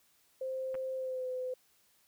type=tone with pitch glide; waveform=sine; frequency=523 to 508.7 Hz; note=C5 to C5; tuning=-1 to -49 cents; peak=-34 dBFS; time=0.41-1.54 s; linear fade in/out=5 ms; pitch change=-48 cents; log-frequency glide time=0.96-1.27 s
type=clicks; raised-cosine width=0.5 ms; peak=-33 dBFS; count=2; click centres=0.744 / 0.752 s
effects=white hiss -69 dBFS RMS until 2.07 s